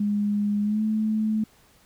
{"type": "tone with pitch glide", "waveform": "sine", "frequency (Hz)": [206, 216.7], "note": ["G#3", "A3"], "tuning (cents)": [-14, -26], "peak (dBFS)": -21, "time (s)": [0, 1.44], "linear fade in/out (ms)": 5, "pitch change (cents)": 88, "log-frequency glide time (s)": [0.62, 0.82], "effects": ["pink hiss -58 dBFS RMS until 1.85 s"]}